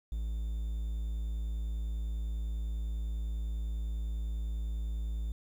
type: tone with quantisation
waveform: triangle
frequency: 55 Hz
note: A1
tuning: in tune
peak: -30 dBFS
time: 0.12-5.32 s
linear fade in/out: 0 ms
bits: 10
effects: none